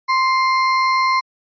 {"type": "tone with sample-and-hold", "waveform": "sine", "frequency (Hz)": 1046.5, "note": "C6", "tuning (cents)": 0, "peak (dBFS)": -13, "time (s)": [0.08, 1.21], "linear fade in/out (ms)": 20, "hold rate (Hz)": 3150, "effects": ["resampled to 11025 Hz"]}